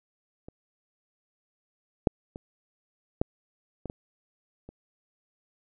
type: clicks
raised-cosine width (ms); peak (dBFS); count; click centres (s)
2; -29 / -6 / -25 / -10 / -22 / -23 / -30; 7; 0.485 / 2.072 / 2.359 / 3.215 / 3.857 / 3.899 / 4.69
effects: none